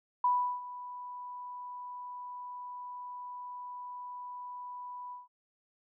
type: tone with ADSR envelope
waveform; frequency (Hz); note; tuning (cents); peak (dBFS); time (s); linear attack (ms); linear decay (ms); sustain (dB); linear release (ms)
sine; 987.8; B5; 0; -23; 0.24-5.28; 4; 360; -17; 160
effects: none